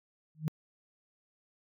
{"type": "tone with exponential growth", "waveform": "sine", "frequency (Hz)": 155.56, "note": "D#3", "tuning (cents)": 0, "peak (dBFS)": -23, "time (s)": [0.35, 0.48], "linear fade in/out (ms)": 0, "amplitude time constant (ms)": 27, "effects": ["tanh soft clip ceiling -22 dBFS"]}